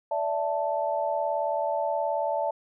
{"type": "chord", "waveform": "sine", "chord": "D suspended second", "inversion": "none", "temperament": "equal with one note detuned", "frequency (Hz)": [580.6, 659.3, 880], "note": ["D5", "E5", "A5"], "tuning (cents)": [-20, 0, 0], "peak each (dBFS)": -29, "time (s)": [0.11, 2.51], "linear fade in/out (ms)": 5, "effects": []}